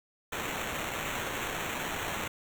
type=noise with sample-and-hold; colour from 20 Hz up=blue; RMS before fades=-35 dBFS; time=0.32-2.28 s; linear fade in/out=5 ms; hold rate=4900 Hz; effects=none